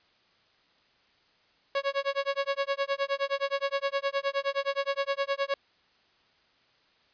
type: tone with tremolo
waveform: sawtooth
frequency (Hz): 554.4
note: C#5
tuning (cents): 0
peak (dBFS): -20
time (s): 1.75-5.54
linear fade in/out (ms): 2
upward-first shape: sine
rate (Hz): 9.6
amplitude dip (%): 100
effects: white hiss -65 dBFS RMS until 7.13 s + resampled to 11025 Hz